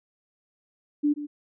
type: tone with echo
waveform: sine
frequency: 293.7 Hz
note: D4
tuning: in tune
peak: -19 dBFS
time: 1.03-1.14 s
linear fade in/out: 20 ms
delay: 130 ms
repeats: 1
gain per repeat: -12 dB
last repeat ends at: 1.27 s
effects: none